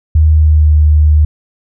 sine tone with pitch glide, 77.78 to 75.92 Hz, D#2 to D#2, 0 to -42 cents, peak -4 dBFS, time 0.15-1.25 s, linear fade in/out 5 ms, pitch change -42 cents, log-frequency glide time 0.3-0.75 s, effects none

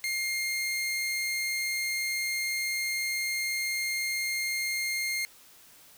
sawtooth tone, 2122 Hz, C7, 24 cents sharp, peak -25 dBFS, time 0.04-5.25 s, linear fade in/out 0 ms, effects white hiss -55 dBFS RMS until 5.97 s

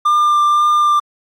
triangle tone with vibrato, 1194 Hz, D6, 28 cents sharp, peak -8 dBFS, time 0.05-1 s, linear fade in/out 10 ms, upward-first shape sine, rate 1.9 Hz, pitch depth 11 cents each way, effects AAC 64 kbps

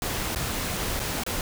pink noise with dropouts, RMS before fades -29 dBFS, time 0.02-1.41 s, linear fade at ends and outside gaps 1 ms, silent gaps 0.349-0.359 / 0.995-0.999 / 1.236-1.264 s, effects none

